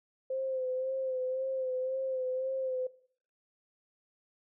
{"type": "tone with vibrato", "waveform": "sine", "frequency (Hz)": 520, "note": "C5", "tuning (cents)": -11, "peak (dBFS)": -31, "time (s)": [0.3, 2.87], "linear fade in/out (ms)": 5, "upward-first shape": "sine", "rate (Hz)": 1.9, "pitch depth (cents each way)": 35, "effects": ["noise-tail reverb RT60 0.5 s tail -17 dB re dry"]}